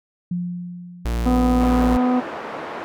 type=tone with exponential decay; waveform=sine; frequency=176.5 Hz; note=F3; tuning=19 cents sharp; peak=-20 dBFS; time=0.31-1.88 s; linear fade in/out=5 ms; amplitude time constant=340 ms
type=tone; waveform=45% pulse; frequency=58.27 Hz; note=A#1; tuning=in tune; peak=-20 dBFS; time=1.05-1.97 s; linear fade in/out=5 ms
type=harmonic tone; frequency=250.2 Hz; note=B3; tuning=23 cents sharp; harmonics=1 / 2 / 3 / 4 / 5; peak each=-16 / -26 / -26 / -33 / -33 dBFS; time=1.25-2.21 s; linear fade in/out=20 ms
type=band-pass noise; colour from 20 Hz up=pink; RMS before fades=-31 dBFS; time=1.61-2.84 s; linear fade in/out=0 ms; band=380 to 1400 Hz; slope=12 dB/octave
effects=none